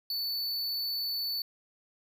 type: tone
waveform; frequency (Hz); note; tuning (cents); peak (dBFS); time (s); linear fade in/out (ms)
square; 4481; C#8; +18; -31; 0.1-1.42; 2
effects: 10-bit